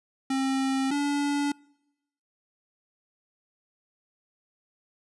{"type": "tone pair in turn", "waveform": "square", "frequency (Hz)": [267.4, 286.8], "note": ["C4", "D4"], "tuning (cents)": [38, -41], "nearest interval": "minor second", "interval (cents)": 121, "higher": "second", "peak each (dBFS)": -25, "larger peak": "neither", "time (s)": [[0.3, 0.91], [0.91, 1.52]], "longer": "neither", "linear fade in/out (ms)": 5, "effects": ["noise-tail reverb RT60 0.9 s tail -26 dB re dry", "resampled to 24000 Hz"]}